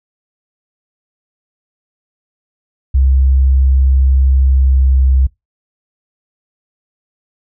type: tone with pitch glide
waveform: sine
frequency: 66.3 to 65.69 Hz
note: C2 to C2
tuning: +23 to +7 cents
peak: -7 dBFS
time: 2.94-5.27 s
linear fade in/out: 10 ms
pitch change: -16 cents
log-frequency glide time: 4.48-5.04 s
effects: noise-tail reverb RT60 0.2 s tail -24 dB re dry